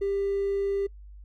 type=tone with hard clipping; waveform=triangle; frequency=397 Hz; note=G4; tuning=22 cents sharp; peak=-25 dBFS; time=0.01-0.87 s; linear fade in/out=10 ms; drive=4 dB; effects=noise-tail reverb RT60 0.1 s tail -24 dB re dry + added 50 Hz sine -43 dBFS peak until 1.24 s